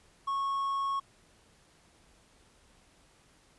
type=tone; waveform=triangle; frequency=1100 Hz; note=C#6; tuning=14 cents flat; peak=-27 dBFS; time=0.27-1 s; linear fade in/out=10 ms; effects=pink hiss -63 dBFS RMS until 3.58 s + resampled to 24000 Hz